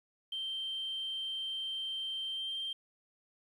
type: tone with pitch glide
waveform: sine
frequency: 3136 to 3160 Hz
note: G7 to G7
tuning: 0 to +13 cents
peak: -34 dBFS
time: 0.32-2.73 s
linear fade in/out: 5 ms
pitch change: +13 cents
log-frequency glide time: 2.31-2.54 s
effects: tanh soft clip ceiling -31 dBFS + 11-bit